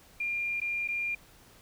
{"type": "tone with dropouts", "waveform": "sine", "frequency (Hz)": 2400, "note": "D7", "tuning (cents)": 37, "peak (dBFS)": -29, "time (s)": [0.2, 1.15], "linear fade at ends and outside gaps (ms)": 5, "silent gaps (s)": [[0.602, 0.615], [0.877, 0.885]], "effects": ["pink hiss -57 dBFS RMS until 1.61 s"]}